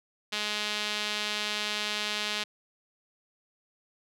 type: tone with band-pass filter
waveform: sawtooth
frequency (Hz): 210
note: G#3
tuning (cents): +19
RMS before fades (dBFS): -32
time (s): 0.32-2.44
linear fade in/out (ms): 10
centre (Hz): 3500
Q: 1.6
effects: none